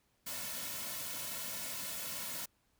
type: noise with comb filter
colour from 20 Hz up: white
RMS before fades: -41 dBFS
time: 0.26-2.46 s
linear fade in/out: 10 ms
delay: 2.5 ms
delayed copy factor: -0.7
effects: pink hiss -75 dBFS RMS until 2.79 s